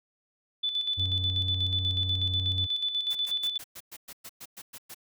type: tone with tremolo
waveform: sine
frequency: 3491 Hz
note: A7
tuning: 14 cents flat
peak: -25 dBFS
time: 0.63-3.58 s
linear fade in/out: 10 ms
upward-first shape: square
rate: 8.2 Hz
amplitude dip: 55%
type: tone with vibrato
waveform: triangle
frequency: 92.5 Hz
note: F#2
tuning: in tune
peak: -27 dBFS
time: 0.97-2.67 s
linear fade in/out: 20 ms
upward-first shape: triangle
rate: 2.8 Hz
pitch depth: 8 cents each way
type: noise bursts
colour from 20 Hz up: white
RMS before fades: -43 dBFS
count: 12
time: 3.1-4.946 s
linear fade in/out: 10 ms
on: 53 ms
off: 110 ms
effects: none